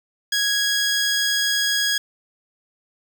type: tone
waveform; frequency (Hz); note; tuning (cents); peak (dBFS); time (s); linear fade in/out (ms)
15% pulse; 1656; G#6; -5; -12; 0.32-1.98; 5
effects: none